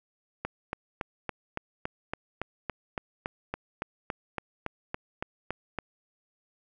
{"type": "click train", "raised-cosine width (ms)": 0.5, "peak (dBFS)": -16, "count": 20, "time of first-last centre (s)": [0.45, 5.787], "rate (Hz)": 3.56, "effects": []}